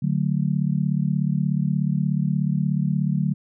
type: chord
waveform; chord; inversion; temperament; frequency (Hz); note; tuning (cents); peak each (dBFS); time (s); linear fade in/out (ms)
sine; D major; none; just; 146.83 / 183.54 / 220.2; D3 / F#3 / A3; 0 / -14 / +2; -22 / -23 / -28; 0.02-3.34; 10
effects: none